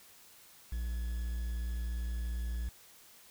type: tone with quantisation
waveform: triangle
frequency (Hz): 58.6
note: A#1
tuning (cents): +10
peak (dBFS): -31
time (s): 0.72-2.69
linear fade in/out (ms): 5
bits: 9
effects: white hiss -58 dBFS RMS until 3.3 s